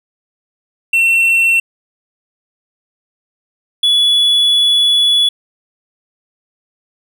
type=tone pair in turn; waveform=triangle; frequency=2707 / 3411 Hz; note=E7 / G#7; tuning=+45 / +46 cents; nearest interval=major third; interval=401 cents; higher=second; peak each=-7 dBFS; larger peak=neither; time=0.93-1.6 / 3.83-5.29 s; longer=second; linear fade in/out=5 ms; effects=none